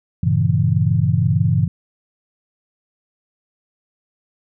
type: chord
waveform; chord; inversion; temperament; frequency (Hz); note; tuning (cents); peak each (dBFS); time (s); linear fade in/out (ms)
sine; G diminished seventh; none; equal; 98 / 116.54 / 138.59 / 164.81; G2 / Bb2 / Db3 / Fb3; 0 / 0 / 0 / 0; -19; 0.23-1.68; 5
effects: none